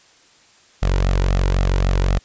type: tone with flanger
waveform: sawtooth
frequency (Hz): 46.25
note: F#1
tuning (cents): 0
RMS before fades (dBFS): -17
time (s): 0.82-2.19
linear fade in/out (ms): 10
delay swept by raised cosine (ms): 1.5 to 2.12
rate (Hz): 3.8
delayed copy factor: +0.5
effects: white hiss -52 dBFS RMS until 2.24 s + resampled to 16000 Hz